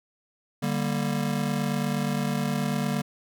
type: chord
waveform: square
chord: G minor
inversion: second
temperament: just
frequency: 147 / 196 / 235.2 Hz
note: D3 / G3 / Bb3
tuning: +2 / 0 / +16 cents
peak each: -30 dBFS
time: 0.62-3.02 s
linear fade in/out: 10 ms
effects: none